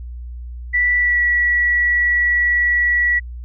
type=tone with pitch glide; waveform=sine; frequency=1964 to 1940.3 Hz; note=B6 to B6; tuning=-10 to -31 cents; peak=-13 dBFS; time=0.73-3.2 s; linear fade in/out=20 ms; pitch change=-21 cents; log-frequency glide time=0.98-1.2 s; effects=added 60 Hz sine -28 dBFS peak until 3.44 s